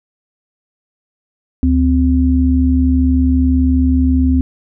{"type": "tone pair together", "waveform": "sine", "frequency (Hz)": [73.42, 258.6], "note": ["D2", "C4"], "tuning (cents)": [0, -20], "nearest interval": "octave + minor seventh", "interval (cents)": 2180, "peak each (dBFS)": -12, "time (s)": [1.63, 4.41], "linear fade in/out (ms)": 0, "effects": []}